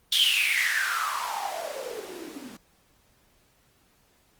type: noise with band-pass filter sweep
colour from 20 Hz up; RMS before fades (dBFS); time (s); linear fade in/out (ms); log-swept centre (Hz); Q
blue; -27; 0.12-2.57; 5; 3500 to 220; 9.7
effects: pink hiss -64 dBFS RMS until 4.39 s + Opus 32 kbps